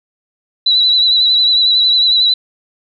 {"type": "tone with vibrato", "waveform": "sine", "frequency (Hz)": 3951, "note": "B7", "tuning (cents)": 0, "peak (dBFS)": -8, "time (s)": [0.66, 2.34], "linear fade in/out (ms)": 5, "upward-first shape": "triangle", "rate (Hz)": 11, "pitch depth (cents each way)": 47, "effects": []}